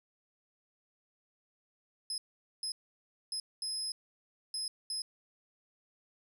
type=tone bursts at uneven times; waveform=35% pulse; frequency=5100 Hz; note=D#8; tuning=42 cents sharp; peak=-32 dBFS; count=6; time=2.1-2.18 / 2.63-2.72 / 3.32-3.4 / 3.62-3.92 / 4.54-4.68 / 4.9-5.02 s; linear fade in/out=2 ms; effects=none